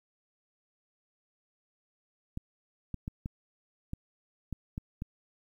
clicks, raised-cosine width 5 ms, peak -23 dBFS, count 8, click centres 2.374 / 2.943 / 3.079 / 3.259 / 3.934 / 4.527 / 4.779 / 5.021 s, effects 10-bit

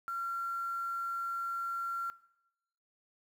sine tone with quantisation, 1370 Hz, F6, 34 cents flat, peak -34 dBFS, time 0.08-2.1 s, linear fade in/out 0 ms, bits 9, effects noise-tail reverb RT60 0.8 s tail -18 dB re dry

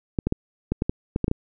clicks, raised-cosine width 3 ms, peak -9 dBFS, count 10, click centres 0.188 / 0.27 / 0.324 / 0.72 / 0.821 / 0.895 / 1.161 / 1.243 / 1.281 / 1.314 s, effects none

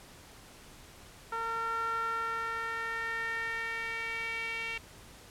sawtooth tone with band-pass filter sweep, 456.1 Hz, A#4, 38 cents flat, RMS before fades -35 dBFS, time 1.32-4.78 s, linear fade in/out 5 ms, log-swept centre 1200 to 2500 Hz, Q 5, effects pink hiss -53 dBFS RMS until 5.3 s + low-pass 12000 Hz 12 dB/octave

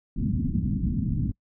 white low-pass noise, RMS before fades -26 dBFS, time 0.16-1.32 s, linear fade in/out 10 ms, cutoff 250 Hz, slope 48 dB/octave, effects noise-tail reverb RT60 0.1 s tail -24 dB re dry

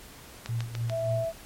click train, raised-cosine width 0.2 ms, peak -18 dBFS, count 4, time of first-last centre 0.46-0.897 s, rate 6.86 Hz
sine tone with tremolo, 116.54 Hz, A#2, in tune, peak -26 dBFS, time 0.49-1.25 s, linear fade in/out 0 ms, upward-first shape sine, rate 3.5 Hz, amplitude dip 75%
sine tone, 659.3 Hz, E5, in tune, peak -27 dBFS, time 0.89-1.33 s, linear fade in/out 50 ms
effects pink hiss -48 dBFS RMS until 1.45 s + MP3 64 kbps

